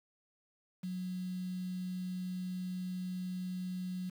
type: tone with quantisation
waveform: sine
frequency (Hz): 182.9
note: F#3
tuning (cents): -20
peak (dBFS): -36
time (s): 0.83-4.1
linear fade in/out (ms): 10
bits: 9
effects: none